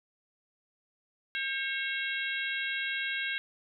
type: harmonic tone with a mistuned harmonic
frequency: 546 Hz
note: C#5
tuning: 26 cents flat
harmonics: 3 / 4 / 5 / 6 / 7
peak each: -34 / -36 / -38 / -40 / -41 dBFS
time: 1.35-3.38 s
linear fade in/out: 0 ms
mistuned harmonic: 3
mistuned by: -40 cents
effects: none